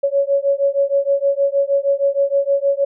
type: beating tone pair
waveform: sine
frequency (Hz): 554.4 / 560.8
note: C#5 / C#5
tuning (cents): 0 / +20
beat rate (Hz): 6.4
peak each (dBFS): -17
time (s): 0.03-2.85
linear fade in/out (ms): 10
effects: none